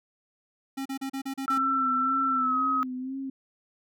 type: tone bursts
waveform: square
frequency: 269.7 Hz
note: C#4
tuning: 47 cents flat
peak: -31 dBFS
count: 7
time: 0.77-1.582 s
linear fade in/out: 10 ms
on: 86 ms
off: 35 ms
type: tone with pitch glide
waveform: sine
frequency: 1337 to 1269.3 Hz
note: E6 to D#6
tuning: +24 to +34 cents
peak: -23 dBFS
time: 1.48-2.83 s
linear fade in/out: 0 ms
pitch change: -90 cents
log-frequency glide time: 2.37-2.56 s
type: tone with vibrato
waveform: sine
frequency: 261.6 Hz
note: C4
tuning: in tune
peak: -31 dBFS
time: 1.57-3.3 s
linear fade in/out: 5 ms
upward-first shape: sine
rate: 2 Hz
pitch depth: 57 cents each way
effects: none